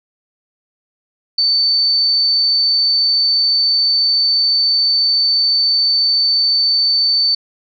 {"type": "tone", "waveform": "sine", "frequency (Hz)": 4537, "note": "C#8", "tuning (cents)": 39, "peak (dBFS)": -11, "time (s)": [1.38, 7.35], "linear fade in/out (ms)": 5, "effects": []}